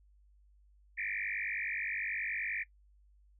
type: tone with frequency modulation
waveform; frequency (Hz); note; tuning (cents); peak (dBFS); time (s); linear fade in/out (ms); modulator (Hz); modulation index
sine; 2093; C7; 0; -34; 0.97-2.64; 20; 49.7; 6.4
effects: noise-tail reverb RT60 0.1 s tail -20 dB re dry + added 50 Hz sine -61 dBFS peak until 3.39 s